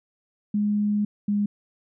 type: tone pair in turn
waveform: sine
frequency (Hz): 207.7 / 205.3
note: G#3 / G#3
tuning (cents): 0 / -20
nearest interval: unison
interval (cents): 20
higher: first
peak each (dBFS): -20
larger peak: neither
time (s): 0.54-1.05 / 1.28-1.46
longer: first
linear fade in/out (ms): 5
effects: none